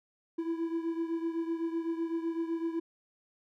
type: beating tone pair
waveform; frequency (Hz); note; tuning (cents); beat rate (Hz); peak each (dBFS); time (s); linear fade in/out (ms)
triangle; 329.6 / 337.5; E4 / E4; 0 / +41; 7.9; -30 / -35; 0.38-2.8; 10
effects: none